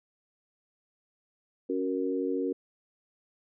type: chord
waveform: sine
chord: F# major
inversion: second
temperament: equal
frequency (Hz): 277.2 / 370 / 466.2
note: C#4 / F#4 / A#4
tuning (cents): 0 / 0 / 0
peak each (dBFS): -31 / -32 / -32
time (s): 1.69-2.53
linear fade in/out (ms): 10
effects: none